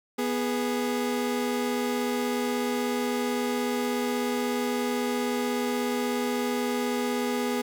30% pulse tone pair together, 245.8 / 415.3 Hz, B3 / G#4, -8 / 0 cents, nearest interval major sixth, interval 908 cents, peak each -25 / -27 dBFS, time 0.18-7.62 s, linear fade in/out 10 ms, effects 10-bit

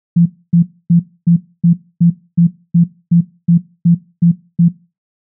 sine tone bursts, 171.1 Hz, F3, 35 cents flat, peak -5 dBFS, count 13, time 0.16-4.687 s, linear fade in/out 10 ms, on 99 ms, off 270 ms, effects noise-tail reverb RT60 0.3 s tail -18 dB re dry

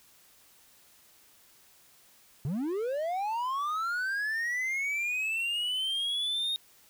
triangle linear sweep, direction up, 123.47 to 3729 Hz, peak -27 dBFS, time 2.45-6.56 s, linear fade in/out 0 ms, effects white hiss -60 dBFS RMS until 6.89 s

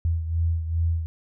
sine beating tone pair, 82.41 / 84.91 Hz, E2 / F2, 0 / -48 cents, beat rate 2.5 Hz, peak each -22 / -29 dBFS, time 0.05-1.06 s, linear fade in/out 0 ms, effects none

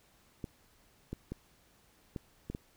clicks, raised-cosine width 3 ms, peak -25 dBFS, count 6, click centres 0.442 / 1.13 / 1.32 / 2.162 / 2.5 / 2.549 s, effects pink hiss -66 dBFS RMS until 2.76 s

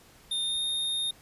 square tone with pitch glide, 3637 to 3679 Hz, A#7 to A#7, -43 to -24 cents, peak -28 dBFS, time 0.31-1.11 s, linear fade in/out 5 ms, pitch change +19 cents, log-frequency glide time 0.43-0.61 s, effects pink hiss -56 dBFS RMS until 1.21 s + resampled to 32000 Hz

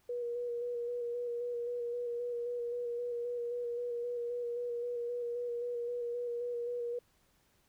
sine tone with vibrato, 480 Hz, B4, 49 cents flat, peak -34 dBFS, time 0.09-6.99 s, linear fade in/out 5 ms, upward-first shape square, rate 3.8 Hz, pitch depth 18 cents each way, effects pink hiss -71 dBFS RMS until 7.68 s

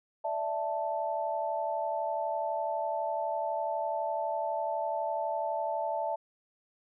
sine chord, D suspended second, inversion none, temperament equal, 587.3 / 659.3 / 880 Hz, D5 / E5 / A5, 0 / 0 / 0 cents, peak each -36 / -33 / -33 dBFS, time 0.24-6.16 s, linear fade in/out 10 ms, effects none

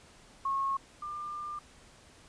sine tone pair in turn, 1090 / 1195.6 Hz, C#6 / D6, -29 / +31 cents, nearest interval major second, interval 160 cents, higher second, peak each -28 / -36 dBFS, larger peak first, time 0.45-0.77 / 1.02-1.59 s, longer second, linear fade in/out 5 ms, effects pink hiss -57 dBFS RMS until 2.28 s + resampled to 22050 Hz

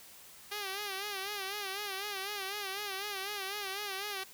5% pulse tone with vibrato, 398.8 Hz, G4, 30 cents sharp, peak -25 dBFS, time 0.51-4.24 s, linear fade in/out 10 ms, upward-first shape sine, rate 4 Hz, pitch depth 87 cents each way, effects white hiss -54 dBFS RMS until 4.33 s

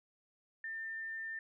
sine tone, 1797 Hz, A6, 36 cents sharp, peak -39 dBFS, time 0.64-1.39 s, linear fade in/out 2 ms, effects none

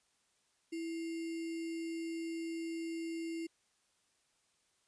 sine tone with sample-and-hold, 329.6 Hz, E4, in tune, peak -37 dBFS, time 0.72-3.47 s, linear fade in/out 10 ms, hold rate 2450 Hz, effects white hiss -75 dBFS RMS until 4.87 s + resampled to 22050 Hz

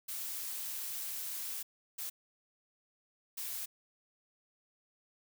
blue noise bursts at uneven times, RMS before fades -40 dBFS, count 3, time 0.08-1.63 / 1.98-2.1 / 3.37-3.66 s, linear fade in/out 10 ms, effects none

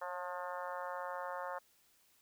harmonic tone with a mistuned harmonic, 178.6 Hz, F3, 39 cents sharp, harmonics 3 / 4 / 5 / 6 / 7 / 8 / 9 / 10, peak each -44 / -48 / -45 / -46 / -49 / -50 / -55 / -54 dBFS, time 0.01-1.59 s, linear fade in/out 10 ms, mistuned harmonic 3, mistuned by +25 cents, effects white hiss -70 dBFS RMS until 2.21 s

